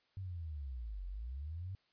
sine linear two-way sweep, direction down then up, 98.1 to 43.65 to 98.1 Hz, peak -40 dBFS, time 0.17-1.75 s, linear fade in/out 0 ms, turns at 1.06 s, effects white hiss -75 dBFS RMS until 1.92 s + resampled to 11025 Hz

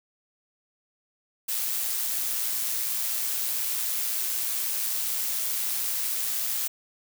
blue noise with amplitude modulation, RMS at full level -27 dBFS, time 1.48-6.68 s, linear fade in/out 10 ms, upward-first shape sine, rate 116 Hz, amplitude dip 30%, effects none

